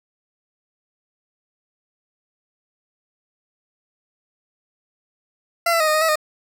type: tone with pitch steps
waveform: 20% pulse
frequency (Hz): 680 / 668 / 625 / 615 / 622 / 646 / 614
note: F5 / E5 / D#5 / D#5 / D#5 / E5 / D#5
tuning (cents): -46 / +23 / +8 / -20 / -1 / -35 / -23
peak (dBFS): -11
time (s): 5.66-6.157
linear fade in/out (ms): 5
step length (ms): 71
effects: none